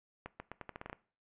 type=accelerating click train; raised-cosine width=0.5 ms; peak=-27 dBFS; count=10; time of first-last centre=0.26-0.93 s; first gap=140 ms; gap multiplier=0.83; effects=noise-tail reverb RT60 0.4 s tail -19 dB re dry + resampled to 8000 Hz